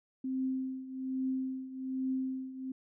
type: tone with tremolo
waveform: sine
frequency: 261.6 Hz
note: C4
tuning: in tune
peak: -29 dBFS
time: 0.24-2.72 s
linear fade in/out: 5 ms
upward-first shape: triangle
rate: 1.2 Hz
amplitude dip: 80%
effects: none